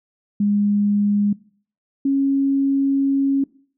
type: tone pair in turn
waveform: sine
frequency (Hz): 204.8 / 274.6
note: G#3 / C#4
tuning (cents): -24 / -16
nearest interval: perfect fourth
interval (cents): 508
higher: second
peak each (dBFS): -15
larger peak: neither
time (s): 0.4-1.33 / 2.05-3.44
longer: second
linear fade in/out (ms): 5
effects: noise-tail reverb RT60 0.5 s tail -21 dB re dry